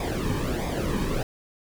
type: noise with flanger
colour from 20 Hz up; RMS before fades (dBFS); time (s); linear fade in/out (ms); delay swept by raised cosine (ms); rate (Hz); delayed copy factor
brown; -27; 0-1.23; 2; 0.69 to 1.49; 1.5; -0.7
effects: none